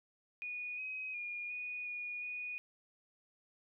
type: tone with pitch steps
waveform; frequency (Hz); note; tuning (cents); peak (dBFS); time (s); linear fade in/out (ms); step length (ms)
sine; 2461 / 2528 / 2429 / 2468 / 2448 / 2467; D#7 / D#7 / D#7 / D#7 / D#7 / D#7; -20 / +27 / -42 / -15 / -29 / -15; -39; 0.42-2.58; 0; 360
effects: none